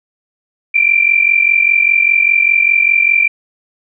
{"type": "tone pair together", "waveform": "sine", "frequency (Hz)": [2339, 2384], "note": ["D7", "D7"], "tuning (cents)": [-8, 25], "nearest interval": "unison", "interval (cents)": 33, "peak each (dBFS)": -11, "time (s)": [0.74, 3.28], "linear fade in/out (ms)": 10, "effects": []}